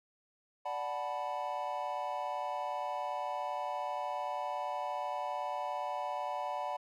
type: chord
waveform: triangle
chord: B minor seventh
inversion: first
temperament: equal with one note detuned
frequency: 587.3 / 740 / 870.4 / 987.8 Hz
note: D5 / F#5 / A5 / B5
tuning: 0 / 0 / -19 / 0 cents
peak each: -39 / -37 / -39 / -38 dBFS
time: 0.65-6.77 s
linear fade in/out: 10 ms
effects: none